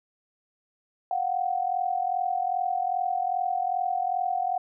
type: tone pair together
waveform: sine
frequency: 715 / 757.5 Hz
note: F5 / F#5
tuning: +41 / +40 cents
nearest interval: minor second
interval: 99 cents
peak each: -27 dBFS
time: 1.11-4.58 s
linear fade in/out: 2 ms
effects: none